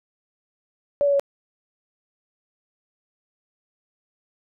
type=tone with pitch steps; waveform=sine; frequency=573 / 566.1 / 559.3 Hz; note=D5 / C#5 / C#5; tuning=-43 / +36 / +15 cents; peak=-16 dBFS; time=1.01-1.196 s; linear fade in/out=0 ms; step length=62 ms; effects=none